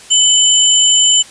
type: tone pair together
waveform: sine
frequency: 2996 / 7225 Hz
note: F#7 / A8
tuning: +21 / +45 cents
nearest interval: octave + minor third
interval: 1524 cents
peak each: -10 dBFS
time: 0.1-1.23 s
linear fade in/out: 20 ms
effects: white hiss -37 dBFS RMS until 1.3 s + resampled to 22050 Hz